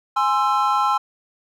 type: chord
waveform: triangle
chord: Ab augmented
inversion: none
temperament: equal with one note detuned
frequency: 830.6 / 1046.5 / 1330.8 Hz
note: Ab5 / C6 / E6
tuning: 0 / 0 / +16 cents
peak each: -19 / -19 / -19 dBFS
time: 0.16-0.98 s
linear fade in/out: 10 ms
effects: none